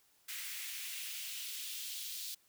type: noise with high-pass filter sweep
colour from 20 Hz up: white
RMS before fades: -43 dBFS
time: 0.28-2.35 s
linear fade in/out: 10 ms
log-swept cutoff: 2000 to 3800 Hz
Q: 1.9
effects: white hiss -70 dBFS RMS until 2.48 s